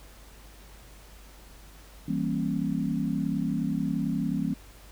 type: chord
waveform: sine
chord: E diminished seventh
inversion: none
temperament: equal with one note detuned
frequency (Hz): 164.81 / 196 / 233.1 / 271.9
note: E3 / G3 / Bb3 / Db4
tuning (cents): 0 / 0 / 0 / -33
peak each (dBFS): -31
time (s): 2.08-4.54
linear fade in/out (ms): 5
effects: added 50 Hz sine -49 dBFS peak until 4.91 s + pink hiss -53 dBFS RMS until 4.91 s